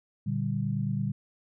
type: chord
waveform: sine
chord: G minor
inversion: first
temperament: just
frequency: 117.6 / 147 / 196 Hz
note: Bb2 / D3 / G3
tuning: +16 / +2 / 0 cents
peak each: -31 dBFS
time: 0.26-1.12 s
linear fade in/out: 10 ms
effects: none